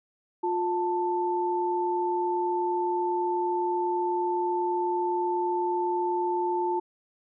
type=tone pair together; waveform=sine; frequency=354.6 / 884 Hz; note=F4 / A5; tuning=+26 / +8 cents; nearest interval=octave + major third; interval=1582 cents; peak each=-27 dBFS; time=0.43-6.8 s; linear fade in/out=10 ms; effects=none